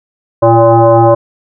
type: tone with frequency modulation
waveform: sine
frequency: 117.1 Hz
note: A#2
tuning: 8 cents sharp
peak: -3 dBFS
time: 0.42-1.15 s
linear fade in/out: 10 ms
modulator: 230 Hz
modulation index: 3.6
effects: none